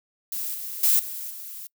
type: noise with level steps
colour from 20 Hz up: violet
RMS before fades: -30 / -34 / -19 / -34 / -38 dBFS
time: 0.32-1.67 s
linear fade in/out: 2 ms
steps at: 0.54 / 0.83 / 0.99 / 1.3 s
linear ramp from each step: 5 ms
effects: noise-tail reverb RT60 0.1 s tail -26 dB re dry